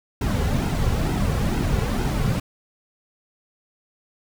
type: noise with flanger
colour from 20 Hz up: brown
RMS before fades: -22 dBFS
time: 0.21-2.4 s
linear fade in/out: 5 ms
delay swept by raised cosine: 1.7 to 3.3 ms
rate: 2.2 Hz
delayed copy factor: -0.6
effects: none